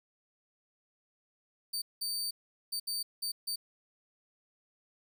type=tone bursts at uneven times; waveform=sawtooth; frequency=4600 Hz; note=D8; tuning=37 cents flat; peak=-30 dBFS; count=6; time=1.73-1.82 / 2.01-2.31 / 2.72-2.8 / 2.87-3.03 / 3.22-3.32 / 3.47-3.56 s; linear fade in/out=10 ms; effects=none